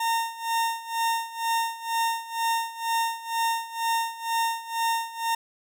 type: tone with tremolo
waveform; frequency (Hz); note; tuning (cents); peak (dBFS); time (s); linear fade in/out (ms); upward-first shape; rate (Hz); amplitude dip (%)
40% pulse; 916; A#5; -31; -21; 0-5.35; 5; sine; 2.1; 85
effects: none